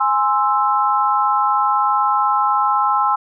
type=chord; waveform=sine; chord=Ab augmented; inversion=none; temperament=equal; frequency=830.6 / 1046.5 / 1318.5 Hz; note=Ab5 / C6 / E6; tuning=0 / 0 / 0 cents; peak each=-18 dBFS; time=0-3.16 s; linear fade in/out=10 ms; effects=none

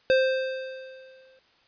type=tone with exponential decay; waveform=square; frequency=523.3 Hz; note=C5; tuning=in tune; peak=-17 dBFS; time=0.1-1.39 s; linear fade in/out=0 ms; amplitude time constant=280 ms; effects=white hiss -62 dBFS RMS until 1.67 s + resampled to 11025 Hz

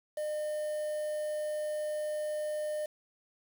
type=tone with quantisation; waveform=triangle; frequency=606 Hz; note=D#5; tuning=46 cents flat; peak=-30 dBFS; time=0.17-2.86 s; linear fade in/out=5 ms; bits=8; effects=none

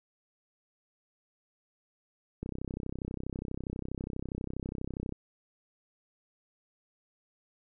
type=click train; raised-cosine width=3 ms; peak=-23 dBFS; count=88; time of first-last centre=2.43-5.123 s; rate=32.3 Hz; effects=none

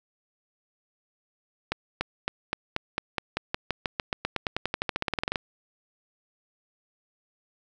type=accelerating click train; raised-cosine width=0.3 ms; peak=-10 dBFS; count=30; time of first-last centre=1.72-5.358 s; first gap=290 ms; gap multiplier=0.93; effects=none

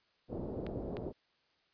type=low-pass noise; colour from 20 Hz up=white; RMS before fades=-40 dBFS; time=0.28-1.13 s; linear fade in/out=50 ms; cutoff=530 Hz; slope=24 dB/octave
type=clicks; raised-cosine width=0.3 ms; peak=-29 dBFS; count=2; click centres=0.666 / 0.969 s
effects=white hiss -73 dBFS RMS until 1.73 s + resampled to 11025 Hz

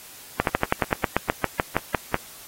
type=slowing click train; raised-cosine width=0.5 ms; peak=-4 dBFS; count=15; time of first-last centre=0.4-2.143 s; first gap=72 ms; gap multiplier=1.08; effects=white hiss -44 dBFS RMS until 2.47 s + AAC 48 kbps

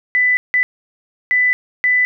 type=tone bursts at uneven times; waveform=sine; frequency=1994 Hz; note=B6; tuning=16 cents sharp; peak=-11 dBFS; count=4; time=0.15-0.37 / 0.54-0.63 / 1.31-1.53 / 1.84-2.05 s; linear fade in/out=0 ms; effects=none

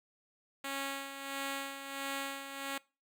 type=tone with tremolo; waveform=5% pulse; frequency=275 Hz; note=C#4; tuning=14 cents flat; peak=-24 dBFS; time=0.64-2.78 s; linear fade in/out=5 ms; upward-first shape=sine; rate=1.5 Hz; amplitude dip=60%; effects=noise-tail reverb RT60 0.3 s tail -23 dB re dry

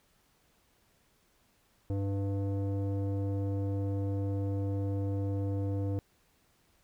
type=tone with low-pass filter; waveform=square; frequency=99 Hz; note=G2; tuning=18 cents sharp; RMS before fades=-32 dBFS; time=1.9-5.99 s; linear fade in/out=0 ms; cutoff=470 Hz; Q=1.7; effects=pink hiss -69 dBFS RMS until 6.83 s

